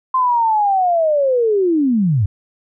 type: linear sweep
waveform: sine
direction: down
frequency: 1046.5 to 89.1 Hz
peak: -12 dBFS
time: 0.14-2.26 s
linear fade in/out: 5 ms
effects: none